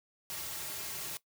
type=noise with comb filter; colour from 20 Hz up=white; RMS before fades=-40 dBFS; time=0.3-1.17 s; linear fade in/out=0 ms; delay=4 ms; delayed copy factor=-0.7; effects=noise-tail reverb RT60 0.1 s tail -18 dB re dry